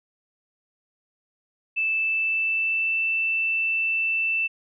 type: tone with pitch glide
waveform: sine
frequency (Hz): 2637 to 2660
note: E7 to E7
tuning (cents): 0 to +15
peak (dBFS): -21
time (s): 1.76-4.48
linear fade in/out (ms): 20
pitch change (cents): +15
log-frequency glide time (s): 1.96-2.98
effects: none